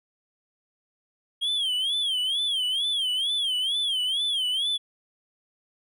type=tone with vibrato; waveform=triangle; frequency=3224 Hz; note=G7; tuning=48 cents sharp; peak=-22 dBFS; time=1.41-4.78 s; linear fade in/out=20 ms; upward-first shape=sine; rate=2.2 Hz; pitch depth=150 cents each way; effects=none